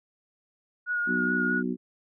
sine tone with vibrato, 1445 Hz, F#6, 41 cents flat, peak -25 dBFS, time 0.86-1.63 s, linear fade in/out 50 ms, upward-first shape sine, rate 4.7 Hz, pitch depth 22 cents each way
harmonic tone, 61.74 Hz, B1, in tune, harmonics 3 / 4 / 5 / 6, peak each -32 / -29 / -35 / -34 dBFS, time 1.06-1.77 s, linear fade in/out 50 ms
effects none

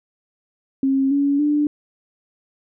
sine tone with pitch steps, 269.6 / 282.2 / 295.4 Hz, C#4 / C#4 / D4, -48 / +31 / +10 cents, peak -15 dBFS, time 0.83-1.67 s, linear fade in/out 2 ms, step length 280 ms, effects none

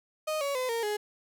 35% pulse tone with pitch steps, 620 / 562 / 509.4 / 461.8 / 418.6 Hz, D#5 / C#5 / C5 / A#4 / G#4, -6 / +24 / -46 / -16 / +14 cents, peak -27 dBFS, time 0.27-0.97 s, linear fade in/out 10 ms, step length 140 ms, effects none

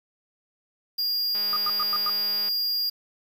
square tone, 4820 Hz, D8, 44 cents sharp, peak -24 dBFS, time 0.98-2.9 s, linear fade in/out 10 ms
click train, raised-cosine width 0.3 ms, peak -26 dBFS, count 235, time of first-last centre 1.35-2.486 s, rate 206 Hz
sine tone bursts, 1227 Hz, D#6, 25 cents flat, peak -26 dBFS, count 5, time 1.53-2.095 s, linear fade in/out 0 ms, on 33 ms, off 100 ms
effects 8-bit

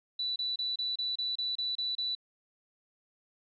sine tone bursts, 3964 Hz, B7, 6 cents sharp, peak -30 dBFS, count 10, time 0.19-2.151 s, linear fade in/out 5 ms, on 170 ms, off 29 ms, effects none

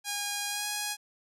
5% pulse tone with pitch glide, 817 to 830.3 Hz, G#5 to G#5, -29 to -1 cents, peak -19 dBFS, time 0.04-0.97 s, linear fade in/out 50 ms, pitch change +28 cents, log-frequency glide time 0.49-0.66 s, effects none

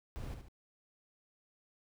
brown noise with echo, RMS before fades -42 dBFS, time 0.16-0.34 s, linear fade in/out 0 ms, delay 72 ms, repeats 2, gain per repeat -6 dB, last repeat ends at 0.484 s, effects none

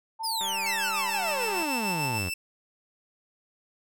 sine tone with vibrato, 894 Hz, A5, 27 cents sharp, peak -31 dBFS, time 0.19-2.19 s, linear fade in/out 20 ms, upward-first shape sine, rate 0.88 Hz, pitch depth 12 cents each way
sawtooth exponential sweep, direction down, 5274 to 84.1 Hz, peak -26 dBFS, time 0.23-2.3 s, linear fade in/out 20 ms
click train, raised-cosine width 0.5 ms, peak -26 dBFS, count 238, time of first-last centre 0.41-1.625 s, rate 195 Hz
sawtooth tone with tremolo, 2656 Hz, E7, 12 cents sharp, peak -25 dBFS, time 0.66-2.34 s, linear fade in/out 5 ms, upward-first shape triangle, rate 6.7 Hz, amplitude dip 50%
effects none

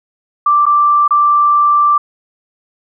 sine tone with dropouts, 1174.7 Hz, D6, in tune, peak -7 dBFS, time 0.46-1.98 s, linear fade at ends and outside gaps 5 ms, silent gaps 0.656-0.664 / 1.079-1.107 s, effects none

